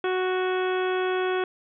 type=harmonic tone; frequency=370 Hz; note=F#4; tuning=in tune; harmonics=1 / 2 / 3 / 4 / 5 / 6 / 7 / 8 / 9; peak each=-24 / -32 / -34 / -33 / -39 / -43 / -39 / -50 / -40 dBFS; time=0.04-1.44 s; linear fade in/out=2 ms; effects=none